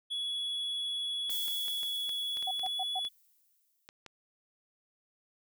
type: tone with pitch glide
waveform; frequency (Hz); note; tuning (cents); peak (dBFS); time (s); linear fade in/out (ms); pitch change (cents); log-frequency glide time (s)
triangle; 3378 to 3401; G#7 to G#7; +29 to +40; -31; 0.1-3.09; 20; +11; 2.27-2.83
type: clicks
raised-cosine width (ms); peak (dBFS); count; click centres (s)
0.2; -29; 12; 1.296 / 1.482 / 1.682 / 1.832 / 2.093 / 2.371 / 2.426 / 2.595 / 2.663 / 3.05 / 3.889 / 4.063
type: noise with exponential decay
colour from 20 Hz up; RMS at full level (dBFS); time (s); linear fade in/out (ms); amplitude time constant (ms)
violet; -37; 1.3-3.88; 1; 560
type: tone bursts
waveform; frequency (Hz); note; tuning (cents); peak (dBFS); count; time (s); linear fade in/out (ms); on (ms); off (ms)
sine; 750; F#5; +23; -33; 4; 2.47-2.994; 5; 41; 120
effects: none